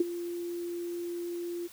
sine tone with ADSR envelope, 346.5 Hz, F4, 14 cents flat, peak -19 dBFS, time 0-1.68 s, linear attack 5 ms, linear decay 24 ms, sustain -14 dB, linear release 21 ms, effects white hiss -52 dBFS RMS until 1.72 s

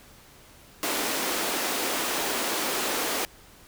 pink high-pass noise, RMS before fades -28 dBFS, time 0.83-3.25 s, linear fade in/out 0 ms, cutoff 270 Hz, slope 24 dB/octave, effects pink hiss -52 dBFS RMS until 3.67 s

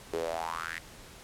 sawtooth tone with high-pass filter sweep, 82.41 Hz, E2, in tune, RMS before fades -35 dBFS, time 0.13-0.79 s, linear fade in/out 5 ms, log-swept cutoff 390 to 2000 Hz, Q 6.2, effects pink hiss -50 dBFS RMS until 1.23 s + low-pass 12000 Hz 12 dB/octave

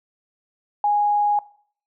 sine tone, 827 Hz, G#5, 8 cents flat, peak -16 dBFS, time 0.84-1.39 s, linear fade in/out 2 ms, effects noise-tail reverb RT60 0.5 s tail -19 dB re dry

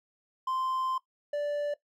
triangle tone pair in turn, 1041 / 584.2 Hz, C6 / D5, -9 / -9 cents, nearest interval minor seventh, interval 1000 cents, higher first, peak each -27 / -26 dBFS, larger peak second, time 0.47-0.98 / 1.33-1.74 s, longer first, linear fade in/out 5 ms, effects noise-tail reverb RT60 0.1 s tail -17 dB re dry

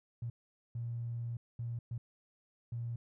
triangle tone bursts at uneven times, 117.8 Hz, A#2, 19 cents sharp, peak -32 dBFS, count 5, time 0.22-0.3 / 0.75-1.37 / 1.59-1.79 / 1.91-1.98 / 2.72-2.96 s, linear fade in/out 5 ms, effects tanh soft clip ceiling -34 dBFS

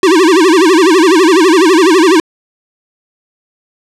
square tone with vibrato, 347.2 Hz, F4, 10 cents flat, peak -5 dBFS, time 0.03-2.2 s, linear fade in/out 2 ms, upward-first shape sine, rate 12 Hz, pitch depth 210 cents each way, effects low-pass 8000 Hz 12 dB/octave

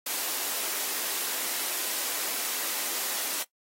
white high-pass noise, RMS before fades -31 dBFS, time 0.06-3.43 s, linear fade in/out 5 ms, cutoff 260 Hz, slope 24 dB/octave, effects noise-tail reverb RT60 0.1 s tail -17 dB re dry + AAC 48 kbps

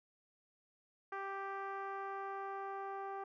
10% pulse tone with low-pass filter sweep, 392 Hz, G4, in tune, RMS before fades -43 dBFS, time 1.12-3.24 s, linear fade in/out 5 ms, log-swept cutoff 1400 to 930 Hz, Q 1.5, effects none

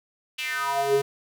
square tone with high-pass filter sweep, 139.3 Hz, C#3, 9 cents sharp, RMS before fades -25 dBFS, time 0.38-1.02 s, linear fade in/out 10 ms, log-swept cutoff 2900 to 310 Hz, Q 5.1, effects none

